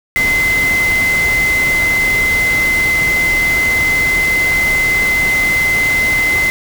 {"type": "tone in noise", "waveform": "sine", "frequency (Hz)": 2054, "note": "C7", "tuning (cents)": -33, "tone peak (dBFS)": -11, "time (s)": [0.16, 6.5], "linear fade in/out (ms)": 0, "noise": "pink", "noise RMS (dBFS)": -22, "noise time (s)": [0.16, 6.5], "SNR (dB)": 8, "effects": []}